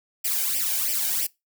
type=noise with flanger; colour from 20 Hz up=blue; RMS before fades=-25 dBFS; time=0.24-1.27 s; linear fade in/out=10 ms; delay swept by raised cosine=0.37 to 1.34 ms; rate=3 Hz; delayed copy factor=+1; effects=noise-tail reverb RT60 0.2 s tail -22 dB re dry